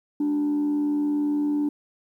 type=tone with frequency modulation; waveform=sine; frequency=293.7 Hz; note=D4; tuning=in tune; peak=-19 dBFS; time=0.2-1.69 s; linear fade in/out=5 ms; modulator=82.6 Hz; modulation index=0.23; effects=tanh soft clip ceiling -19 dBFS + 10-bit